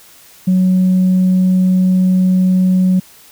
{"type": "tone", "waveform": "sine", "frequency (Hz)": 185, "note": "F#3", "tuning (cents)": 0, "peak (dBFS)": -7, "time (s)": [0.47, 3], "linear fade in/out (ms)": 10, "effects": ["tanh soft clip ceiling -6 dBFS", "white hiss -43 dBFS RMS until 3.31 s"]}